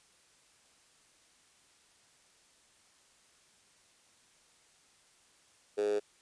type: tone with high-pass filter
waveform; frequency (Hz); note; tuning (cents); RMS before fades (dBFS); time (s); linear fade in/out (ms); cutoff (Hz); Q
10% pulse; 103.83; G#2; 0; -31; 5.77-6; 20; 430; 9.4
effects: white hiss -65 dBFS RMS until 6.21 s + resampled to 22050 Hz